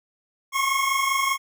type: tone pair together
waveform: 25% pulse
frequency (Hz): 1074.9 / 1100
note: C6 / C#6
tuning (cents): +46 / -14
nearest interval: unison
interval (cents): 40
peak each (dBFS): -20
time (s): 0.52-1.38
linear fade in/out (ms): 50
effects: none